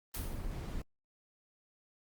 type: noise with exponential decay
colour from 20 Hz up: white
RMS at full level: -40 dBFS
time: 0.14-0.57 s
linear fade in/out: 5 ms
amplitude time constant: 93 ms
type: noise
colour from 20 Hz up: brown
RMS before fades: -39 dBFS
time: 0.16-0.82 s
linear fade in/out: 5 ms
effects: Opus 32 kbps